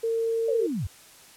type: tone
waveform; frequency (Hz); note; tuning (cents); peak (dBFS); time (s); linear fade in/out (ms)
sine; 455.3; A#4; -41; -23; 0.03-0.67; 10
type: linear sweep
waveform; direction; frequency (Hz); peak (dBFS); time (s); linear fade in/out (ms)
sine; down; 583 to 67.9; -26; 0.48-0.87; 5
effects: white hiss -51 dBFS RMS until 1.36 s + low-pass 12000 Hz 12 dB/octave